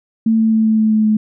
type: tone with pitch steps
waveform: sine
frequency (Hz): 223.5 / 222.1 / 220.7 / 219.3 / 217.9 / 216.5 / 215.1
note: A3 / A3 / A3 / A3 / A3 / A3 / A3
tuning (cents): +27 / +16 / +5 / -6 / -17 / -28 / -39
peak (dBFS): -10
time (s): 0.26-1.17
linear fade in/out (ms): 5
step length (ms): 130
effects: none